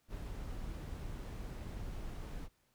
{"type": "noise", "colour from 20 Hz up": "brown", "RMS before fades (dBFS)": -43, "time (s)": [0.08, 2.49], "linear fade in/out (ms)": 50, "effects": ["pink hiss -75 dBFS RMS until 2.74 s"]}